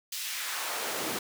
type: noise with high-pass filter sweep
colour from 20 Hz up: pink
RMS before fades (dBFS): -34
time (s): 0.12-1.19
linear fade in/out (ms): 5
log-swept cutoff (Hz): 3700 to 210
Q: 1
effects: none